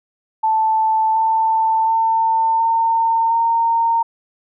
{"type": "tone with pitch steps", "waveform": "sine", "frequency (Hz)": [880, 889.7, 899.5, 909.5, 919.5], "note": ["A5", "A5", "A5", "A#5", "A#5"], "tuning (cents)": [0, 19, 38, -43, -24], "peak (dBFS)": -13, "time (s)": [0.43, 4.03], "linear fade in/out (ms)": 10, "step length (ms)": 720, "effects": []}